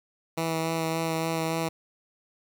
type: tone with vibrato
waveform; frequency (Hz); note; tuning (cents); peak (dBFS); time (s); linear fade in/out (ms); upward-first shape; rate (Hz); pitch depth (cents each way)
10% pulse; 162.8; E3; -21; -18; 0.37-1.69; 10; sine; 3.5; 14
effects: 10-bit